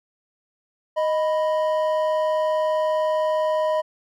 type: tone pair together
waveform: triangle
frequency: 622.3 / 987.2 Hz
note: D#5 / B5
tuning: 0 / -1 cents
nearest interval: minor sixth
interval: 799 cents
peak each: -18 / -24 dBFS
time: 0.96-3.82 s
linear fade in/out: 20 ms
effects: none